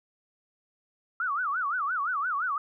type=tone with vibrato; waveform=sine; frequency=1296 Hz; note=E6; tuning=30 cents flat; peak=-26 dBFS; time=1.2-2.58 s; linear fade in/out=2 ms; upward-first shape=sine; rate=5.8 Hz; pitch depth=270 cents each way; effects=none